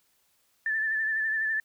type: tone with vibrato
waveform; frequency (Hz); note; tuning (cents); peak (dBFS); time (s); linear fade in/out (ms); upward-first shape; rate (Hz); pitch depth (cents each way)
sine; 1760; A6; 0; -25; 0.66-1.6; 2; sine; 12; 36
effects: white hiss -69 dBFS RMS until 1.64 s